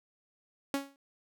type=tone with exponential decay; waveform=sawtooth; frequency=277.2 Hz; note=C#4; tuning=in tune; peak=-23 dBFS; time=0.74-0.96 s; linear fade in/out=1 ms; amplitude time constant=46 ms; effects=none